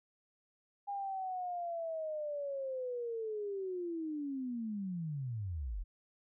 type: linear sweep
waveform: sine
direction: down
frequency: 812 to 37.67 Hz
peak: -36 dBFS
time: 0.87-5.84 s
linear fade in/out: 20 ms
effects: none